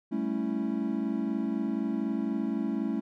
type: chord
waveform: triangle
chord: A dominant seventh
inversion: third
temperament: equal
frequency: 196 / 220 / 277.2 / 329.6 Hz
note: G3 / A3 / C#4 / E4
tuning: 0 / 0 / 0 / 0 cents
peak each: -34 / -29 / -31 / -33 dBFS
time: 0.11-3.01 s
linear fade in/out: 20 ms
effects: none